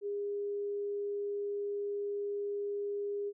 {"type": "tone", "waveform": "sine", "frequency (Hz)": 406.8, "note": "G#4", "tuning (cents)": -36, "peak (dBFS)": -33, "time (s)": [0.01, 3.33], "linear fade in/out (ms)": 50, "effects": []}